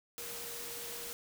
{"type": "tone in noise", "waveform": "sine", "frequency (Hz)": 471.4, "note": "A#4", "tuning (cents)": 19, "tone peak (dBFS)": -50, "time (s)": [0.18, 1.13], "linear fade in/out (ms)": 0, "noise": "white", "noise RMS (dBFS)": -43, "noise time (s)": [0.18, 1.13], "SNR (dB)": -10, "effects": []}